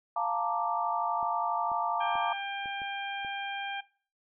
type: chord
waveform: sine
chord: Bb major seventh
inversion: second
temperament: equal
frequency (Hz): 698.5 / 880 / 932.3 / 1174.7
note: F5 / A5 / Bb5 / D6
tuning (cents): 0 / 0 / 0 / 0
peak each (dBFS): -33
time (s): 0.16-2.33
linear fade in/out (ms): 5
type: clicks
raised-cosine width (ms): 2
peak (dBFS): -36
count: 6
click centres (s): 1.229 / 1.717 / 2.155 / 2.658 / 2.818 / 3.248
type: harmonic tone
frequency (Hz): 796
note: G5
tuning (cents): +26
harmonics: 1 / 2 / 3 / 4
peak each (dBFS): -36 / -39 / -41 / -42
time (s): 2-3.81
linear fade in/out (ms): 10
effects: noise-tail reverb RT60 0.4 s tail -19 dB re dry